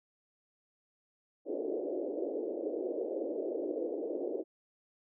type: band-pass noise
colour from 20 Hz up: pink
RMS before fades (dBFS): -36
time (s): 1.45-4.44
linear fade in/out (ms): 50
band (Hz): 310 to 570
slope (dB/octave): 48
effects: none